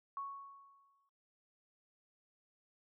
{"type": "tone with exponential decay", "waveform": "sine", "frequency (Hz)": 1108.7, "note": "C#6", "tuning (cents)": 0, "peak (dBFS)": -38, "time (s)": [0.17, 1.09], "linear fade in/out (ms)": 1, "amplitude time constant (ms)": 200, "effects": ["noise-tail reverb RT60 0.1 s tail -18 dB re dry"]}